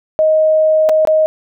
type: tone with dropouts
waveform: sine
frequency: 626 Hz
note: D#5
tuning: 10 cents sharp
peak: -8 dBFS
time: 0.19-1.26 s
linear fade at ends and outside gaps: 0 ms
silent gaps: 0.89-0.894 / 1.051-1.073 s
effects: none